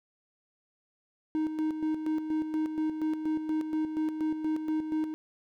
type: tone with tremolo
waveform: triangle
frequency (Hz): 311.8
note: D#4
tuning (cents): +4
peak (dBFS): -24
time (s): 1.35-5.14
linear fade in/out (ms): 0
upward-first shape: square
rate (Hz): 4.2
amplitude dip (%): 55
effects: none